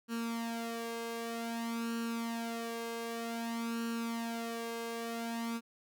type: tone with flanger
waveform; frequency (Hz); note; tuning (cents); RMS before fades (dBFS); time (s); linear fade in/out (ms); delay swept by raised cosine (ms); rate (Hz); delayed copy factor
sawtooth; 231; A#3; -16; -38; 0.08-5.61; 50; 0.7 to 1.9; 0.53; +0.7
effects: none